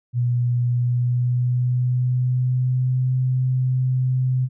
sine tone with pitch glide, 121.8 to 128.37 Hz, B2 to C3, -24 to -33 cents, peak -17 dBFS, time 0.13-4.49 s, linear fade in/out 50 ms, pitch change +91 cents, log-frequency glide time 0.68-3.15 s, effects none

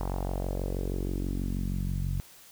sawtooth tone with low-pass filter sweep, 46.25 Hz, F#1, in tune, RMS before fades -31 dBFS, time 0-2.2 s, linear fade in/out 0 ms, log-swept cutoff 950 to 130 Hz, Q 2.6, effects white hiss -53 dBFS RMS until 2.51 s

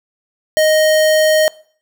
square tone, 622.3 Hz, D#5, in tune, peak -10 dBFS, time 0.57-1.48 s, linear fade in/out 0 ms, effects noise-tail reverb RT60 0.5 s tail -22 dB re dry

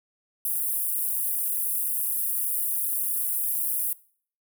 pink high-pass noise, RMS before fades -27 dBFS, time 0.45-3.93 s, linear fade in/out 2 ms, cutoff 9900 Hz, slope 48 dB/octave, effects noise-tail reverb RT60 0.5 s tail -21 dB re dry

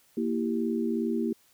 sine chord, E diminished, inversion second, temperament equal, 233.1 / 329.6 / 392 Hz, Bb3 / E4 / G4, 0 / 0 / 0 cents, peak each -28 / -31 / -32 dBFS, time 0.17-1.33 s, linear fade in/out 5 ms, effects white hiss -63 dBFS RMS until 1.53 s

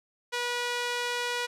sawtooth tone with band-pass filter, 485.1 Hz, B4, 31 cents flat, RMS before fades -31 dBFS, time 0.32-1.47 s, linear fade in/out 20 ms, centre 2800 Hz, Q 0.6, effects none

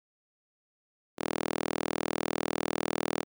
sawtooth tone with high-pass filter, 40.03 Hz, D#1, 50 cents sharp, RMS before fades -32 dBFS, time 1.17-3.25 s, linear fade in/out 50 ms, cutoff 330 Hz, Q 1.2, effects none

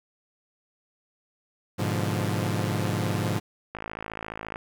sawtooth chord, G# diminished seventh, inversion none, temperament equal, 103.83 / 123.47 / 146.83 / 174.61 Hz, G#2 / B2 / D3 / F3, 0 / 0 / 0 / 0 cents, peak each -24 / -28 / -29 / -27 dBFS, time 1.78-3.4 s, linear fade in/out 20 ms
click train, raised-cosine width 0.5 ms, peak -19 dBFS, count 45, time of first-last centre 3.75-4.559 s, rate 54.4 Hz
effects 9-bit

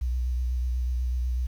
sine tone with vibrato, 61.74 Hz, B1, in tune, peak -24 dBFS, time 0.01-1.47 s, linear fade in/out 10 ms, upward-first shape sine, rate 8.1 Hz, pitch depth 35 cents each way, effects 9-bit

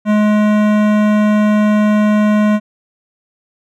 sine tone with hard clipping, 210.9 Hz, G#3, 27 cents sharp, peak -11 dBFS, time 0.05-2.6 s, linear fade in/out 50 ms, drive 17 dB, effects none

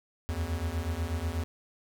square beating tone pair, 77.78 / 85.98 Hz, D#2 / F2, 0 / -27 cents, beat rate 8.2 Hz, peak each -34 / -33 dBFS, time 0.29-1.44 s, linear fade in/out 0 ms, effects none

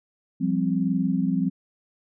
sine chord, F suspended second, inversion none, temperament equal, 174.61 / 196 / 261.6 Hz, F3 / G3 / C4, 0 / 0 / 0 cents, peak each -25 dBFS, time 0.4-1.5 s, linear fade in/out 20 ms, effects none

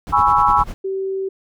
brown noise with tremolo, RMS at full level -26 dBFS, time 0.07-0.74 s, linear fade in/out 0 ms, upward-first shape sine, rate 9.9 Hz, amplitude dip 80%
sine chord, C# minor seventh, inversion second, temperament equal, 830.6 / 987.8 / 1108.7 / 1318.5 Hz, G#5 / B5 / C#6 / E6, 0 / 0 / 0 / 0 cents, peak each -17 dBFS, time 0.12-0.64 s, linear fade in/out 20 ms
sine tone, 384.9 Hz, G4, 32 cents flat, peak -20 dBFS, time 0.84-1.29 s, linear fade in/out 10 ms
effects none

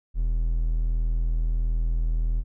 triangle tone, 40.72 Hz, E1, 20 cents flat, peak -19 dBFS, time 0.14-2.44 s, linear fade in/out 50 ms, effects none

